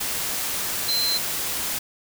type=tone in noise; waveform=sine; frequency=4100 Hz; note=C8; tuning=36 cents flat; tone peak=-21 dBFS; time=0.88-1.18 s; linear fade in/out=10 ms; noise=white; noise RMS=-27 dBFS; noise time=0-1.79 s; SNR=+3 dB; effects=none